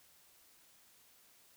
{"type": "silence", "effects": ["white hiss -65 dBFS RMS until 1.56 s"]}